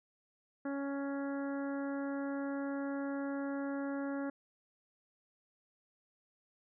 harmonic tone, 278.5 Hz, C#4, 8 cents sharp, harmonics 1 / 2 / 3 / 4 / 5 / 6 / 7, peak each -36 / -42 / -49 / -52 / -49 / -51 / -60 dBFS, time 0.65-4.3 s, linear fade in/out 5 ms, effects none

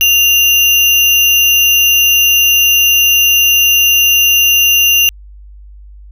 sine tone with sample-and-hold, 2794 Hz, F7, in tune, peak -6 dBFS, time 0.01-5.09 s, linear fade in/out 0 ms, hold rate 8820 Hz, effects added 50 Hz sine -32 dBFS peak until 6.11 s

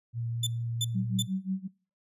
sine tone with vibrato, 116.8 Hz, A#2, 4 cents sharp, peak -30 dBFS, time 0.13-1.28 s, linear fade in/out 50 ms, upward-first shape sine, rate 4.6 Hz, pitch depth 9 cents each way
sawtooth tone bursts, 3520 Hz, A7, in tune, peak -24 dBFS, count 3, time 0.43-1.224 s, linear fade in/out 5 ms, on 38 ms, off 340 ms
sine tone with tremolo, 189.5 Hz, F#3, 42 cents sharp, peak -26 dBFS, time 0.94-1.68 s, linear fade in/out 20 ms, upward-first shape sine, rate 5.6 Hz, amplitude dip 95%
effects noise-tail reverb RT60 0.4 s tail -24 dB re dry + resampled to 32000 Hz

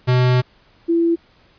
square / sine tone pair in turn, 125.8 / 335.8 Hz, B2 / E4, +32 / +32 cents, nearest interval octave + perfect fourth, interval 1700 cents, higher second, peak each -13 dBFS, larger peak neither, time 0.07-0.42 / 0.88-1.16 s, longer first, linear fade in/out 20 ms, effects pink hiss -54 dBFS RMS until 1.58 s + resampled to 11025 Hz

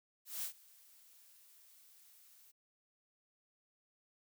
blue noise with ADSR envelope, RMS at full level -39 dBFS, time 0.25-2.52 s, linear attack 180 ms, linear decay 97 ms, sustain -24 dB, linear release 16 ms, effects none

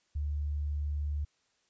sine tone, 73.42 Hz, D2, in tune, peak -30 dBFS, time 0.15-1.25 s, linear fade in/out 10 ms, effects white hiss -73 dBFS RMS until 1.69 s + resampled to 16000 Hz

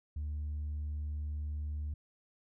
triangle tone with tanh clipping, 75 Hz, D2, 37 cents sharp, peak -35 dBFS, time 0.16-1.94 s, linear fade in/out 5 ms, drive 6 dB, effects none

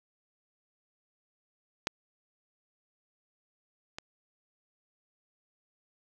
clicks, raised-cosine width 0.2 ms, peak -11 / -21 dBFS, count 2, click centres 1.871 / 3.985 s, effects none

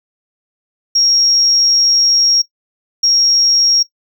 triangle tone bursts at uneven times, 5588 Hz, F8, in tune, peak -5 dBFS, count 2, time 0.95-2.42 / 3.03-3.83 s, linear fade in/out 10 ms, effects noise-tail reverb RT60 0.1 s tail -20 dB re dry + tanh soft clip ceiling -7 dBFS

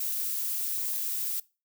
violet noise, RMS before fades -31 dBFS, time 0-1.4 s, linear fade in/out 5 ms, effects noise-tail reverb RT60 0.3 s tail -22 dB re dry

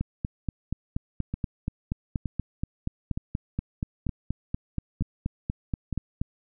two click trains, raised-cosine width 5 ms, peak -15 / -17 dBFS, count 27 / 6, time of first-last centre 0.01-6.215 / 1.34-5.927 s, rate 4.19 / 1.09 Hz, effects none

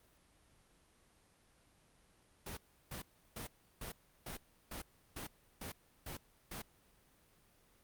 pink noise bursts, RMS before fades -45 dBFS, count 10, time 2.46-6.62 s, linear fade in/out 5 ms, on 110 ms, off 340 ms, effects pink hiss -69 dBFS RMS until 7.83 s + Opus 32 kbps

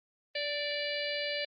harmonic tone with a mistuned harmonic, 582 Hz, D5, 16 cents flat, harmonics 1 / 3 / 4 / 5 / 6 / 7 / 8, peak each -36 / -40 / -39 / -40 / -45 / -40 / -42 dBFS, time 0.35-1.45 s, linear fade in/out 5 ms, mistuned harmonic 3, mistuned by +23 cents, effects Opus 32 kbps

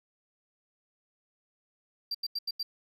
triangle tone bursts, 4713 Hz, D8, 5 cents sharp, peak -29 dBFS, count 5, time 2.11-2.63 s, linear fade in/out 5 ms, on 36 ms, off 85 ms, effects none

